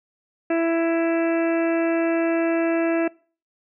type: harmonic tone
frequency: 331.8 Hz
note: E4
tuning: 11 cents sharp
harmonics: 1 / 2 / 3 / 4 / 5 / 6 / 7 / 8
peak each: -20 / -23 / -39 / -35 / -33 / -38 / -38 / -36 dBFS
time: 0.5-3.08 s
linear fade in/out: 5 ms
effects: noise-tail reverb RT60 0.4 s tail -24 dB re dry